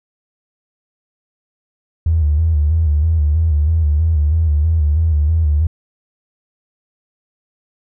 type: tone with vibrato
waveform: triangle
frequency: 77.78 Hz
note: D#2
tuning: in tune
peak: -7 dBFS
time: 2.06-5.67 s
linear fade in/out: 5 ms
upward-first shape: square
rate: 3.1 Hz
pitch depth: 77 cents each way
effects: tanh soft clip ceiling -9 dBFS